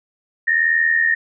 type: tone pair together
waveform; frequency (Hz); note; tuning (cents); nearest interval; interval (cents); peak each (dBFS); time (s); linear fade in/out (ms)
sine; 1776 / 1857; A6 / A#6; +16 / -7; minor second; 77; -19 / -15; 0.47-1.15; 10
effects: none